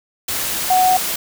sine tone in noise, 740 Hz, F#5, in tune, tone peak -11 dBFS, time 0.7-0.97 s, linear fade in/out 5 ms, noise white, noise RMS -22 dBFS, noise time 0.28-1.16 s, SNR +8 dB, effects none

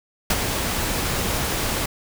pink noise with ADSR envelope, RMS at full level -18 dBFS, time 0.3-1.86 s, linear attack 4 ms, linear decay 45 ms, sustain -6 dB, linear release 6 ms, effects none

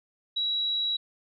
sine tone, 3887 Hz, B7, 28 cents flat, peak -25 dBFS, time 0.36-0.97 s, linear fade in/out 10 ms, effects none

